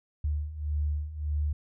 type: beating tone pair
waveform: sine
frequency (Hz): 73.42 / 75.12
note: D2 / D2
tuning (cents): 0 / +40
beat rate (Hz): 1.7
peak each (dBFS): -33 / -29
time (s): 0.24-1.53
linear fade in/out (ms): 5
effects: none